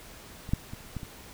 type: clicks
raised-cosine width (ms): 5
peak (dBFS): -27 / -12 / -26 / -21 / -26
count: 5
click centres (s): 0.491 / 0.535 / 0.735 / 0.967 / 1.032
effects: pink hiss -48 dBFS RMS until 1.33 s